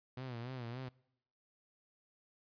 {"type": "tone with vibrato", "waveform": "sawtooth", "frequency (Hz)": 123.47, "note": "B2", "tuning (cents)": 0, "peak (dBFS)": -38, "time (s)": [0.17, 0.89], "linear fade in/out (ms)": 5, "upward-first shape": "sine", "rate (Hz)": 3.5, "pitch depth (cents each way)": 110, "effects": ["noise-tail reverb RT60 0.8 s tail -24 dB re dry", "resampled to 11025 Hz"]}